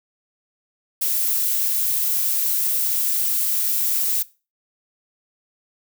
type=noise; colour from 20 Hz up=violet; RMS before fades=-21 dBFS; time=1.01-4.23 s; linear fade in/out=10 ms; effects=noise-tail reverb RT60 0.3 s tail -19 dB re dry